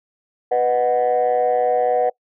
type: chord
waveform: sine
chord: B major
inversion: none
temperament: equal with one note detuned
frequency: 493.9 / 615.1 / 740 Hz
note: B4 / D#5 / F#5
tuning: 0 / -20 / 0 cents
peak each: -17 / -21 / -17 dBFS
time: 0.51-2.1 s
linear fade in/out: 10 ms
effects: noise-tail reverb RT60 0.1 s tail -23 dB re dry + tanh soft clip ceiling -10 dBFS